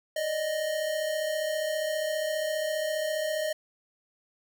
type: tone pair together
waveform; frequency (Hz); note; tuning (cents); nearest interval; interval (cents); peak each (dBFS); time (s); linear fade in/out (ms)
square; 587.4 / 622.3; D5 / D#5; 0 / 0; minor second; 100; -36 / -29; 0.16-3.53; 5
effects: none